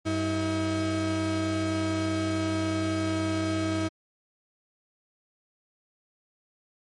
35% pulse tone pair together, 95.94 / 320.3 Hz, G2 / E4, -37 / -50 cents, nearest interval octave + major sixth, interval 2087 cents, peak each -29 / -25 dBFS, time 0.05-3.89 s, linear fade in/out 20 ms, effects low-pass 8000 Hz 12 dB/octave + MP3 48 kbps

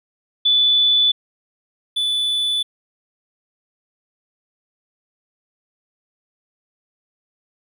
sine / triangle tone pair in turn, 3478 / 3478 Hz, A7 / A7, -21 / -21 cents, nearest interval unison, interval 0 cents, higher neither, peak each -12 / -16 dBFS, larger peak first, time 0.45-1.12 / 1.96-2.63 s, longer neither, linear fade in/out 10 ms, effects none

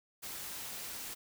white noise, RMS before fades -43 dBFS, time 0.22-1.15 s, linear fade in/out 20 ms, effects none

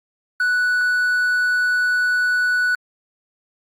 triangle tone, 1480 Hz, F#6, in tune, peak -14 dBFS, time 0.4-2.75 s, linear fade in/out 2 ms, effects Opus 24 kbps

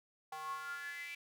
square tone with high-pass filter sweep, 155.56 Hz, D#3, in tune, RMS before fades -44 dBFS, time 0.32-1.15 s, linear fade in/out 5 ms, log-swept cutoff 860 to 2400 Hz, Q 9.7, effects none

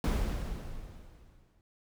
brown noise with exponential decay, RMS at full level -25 dBFS, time 0.04-1.61 s, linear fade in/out 1 ms, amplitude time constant 340 ms, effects none

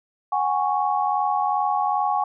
sine chord, F# suspended second, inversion none, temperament equal with one note detuned, 740 / 822.5 / 1108.7 Hz, F#5 / G#5 / C#6, 0 / -17 / 0 cents, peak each -25 / -22 / -25 dBFS, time 0.32-2.24 s, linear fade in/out 5 ms, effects none

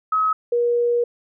sine tone pair in turn, 1278 / 477.7 Hz, D#6 / A#4, +46 / +42 cents, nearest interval octave + perfect fourth, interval 1704 cents, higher first, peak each -16 dBFS, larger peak neither, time 0.12-0.33 / 0.52-1.04 s, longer second, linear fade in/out 5 ms, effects none

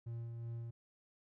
triangle tone with tremolo, 116.54 Hz, A#2, in tune, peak -38 dBFS, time 0.06-0.71 s, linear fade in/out 10 ms, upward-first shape sine, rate 2.7 Hz, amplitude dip 30%, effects none

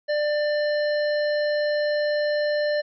harmonic tone, 594 Hz, D5, 20 cents sharp, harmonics 1 / 3 / 5 / 7 / 9, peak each -21 / -30 / -44 / -35 / -46 dBFS, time 0.08-2.82 s, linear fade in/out 20 ms, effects none

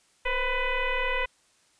sine tone with frequency modulation, 988 Hz, B5, in tune, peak -24 dBFS, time 0.25-1.26 s, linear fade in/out 10 ms, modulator 503 Hz, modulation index 3.3, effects white hiss -64 dBFS RMS until 1.79 s + resampled to 22050 Hz

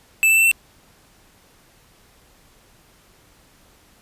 square tone with pitch steps, 2637 / 2655 / 2674 / 2692 Hz, E7 / E7 / E7 / E7, 0 / +12 / +24 / +36 cents, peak -13 dBFS, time 0.23-0.514 s, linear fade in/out 0 ms, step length 71 ms, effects pink hiss -54 dBFS RMS until 4.01 s + resampled to 32000 Hz

